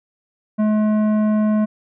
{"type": "tone with tanh clipping", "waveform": "sine", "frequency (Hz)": 213.5, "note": "G#3", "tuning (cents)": 48, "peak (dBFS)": -16, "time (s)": [0.58, 1.66], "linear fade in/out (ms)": 20, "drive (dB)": 12, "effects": []}